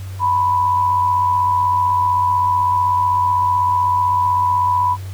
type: tone with amplitude modulation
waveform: sine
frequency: 987.8 Hz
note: B5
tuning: in tune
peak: -11 dBFS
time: 0.19-4.97 s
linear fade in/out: 50 ms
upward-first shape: sine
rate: 75.9 Hz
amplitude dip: 45%
effects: added 95 Hz sine -26 dBFS peak until 5.13 s + pink hiss -42 dBFS RMS until 5.13 s